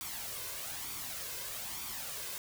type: noise with flanger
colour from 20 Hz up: white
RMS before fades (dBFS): -41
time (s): 0.01-2.38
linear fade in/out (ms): 0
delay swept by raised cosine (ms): 0.86 to 1.96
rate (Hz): 1.1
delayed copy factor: +0.55
effects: none